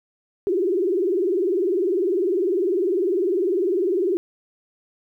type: tone with vibrato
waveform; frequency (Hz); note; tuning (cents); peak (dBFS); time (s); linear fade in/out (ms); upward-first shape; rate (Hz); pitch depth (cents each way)
sine; 370; F#4; 0; -18; 0.47-4.17; 0; sine; 20; 180
effects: 10-bit